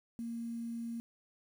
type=tone with quantisation; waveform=sine; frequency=232.3 Hz; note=A#3; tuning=6 cents flat; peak=-37 dBFS; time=0.19-1 s; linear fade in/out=0 ms; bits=10; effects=none